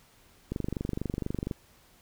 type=click train; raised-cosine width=3 ms; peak=-18 dBFS; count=25; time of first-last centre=0.52-1.512 s; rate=24.2 Hz; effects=pink hiss -60 dBFS RMS until 2.01 s